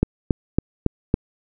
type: click train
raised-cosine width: 3 ms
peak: -3 dBFS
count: 5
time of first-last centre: 0.03-1.141 s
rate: 3.6 Hz
effects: none